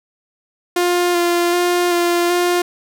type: tone with vibrato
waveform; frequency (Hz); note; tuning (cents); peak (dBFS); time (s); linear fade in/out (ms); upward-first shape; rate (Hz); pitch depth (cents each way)
sawtooth; 350; F4; +4; -10; 0.76-2.62; 5; square; 1.3; 15
effects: none